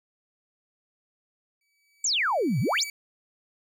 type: tone with exponential growth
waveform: sawtooth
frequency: 2288 Hz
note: D7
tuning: 46 cents flat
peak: -30 dBFS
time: 1.61-2.9 s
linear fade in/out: 2 ms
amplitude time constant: 280 ms
type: exponential two-way sweep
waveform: sine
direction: down then up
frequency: 7902 to 110 to 7902 Hz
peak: -22 dBFS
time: 2.04-2.84 s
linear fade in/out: 5 ms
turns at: 2.6 s
effects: none